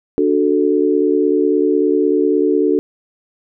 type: chord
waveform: sine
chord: D major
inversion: none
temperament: equal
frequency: 293.7 / 370 / 440 Hz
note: D4 / F#4 / A4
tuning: 0 / 0 / 0 cents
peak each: -16 dBFS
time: 0.18-2.79 s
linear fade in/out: 0 ms
effects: none